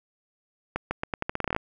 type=accelerating click train; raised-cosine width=0.5 ms; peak=-12 dBFS; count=14; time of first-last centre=0.76-1.564 s; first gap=150 ms; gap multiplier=0.83; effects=none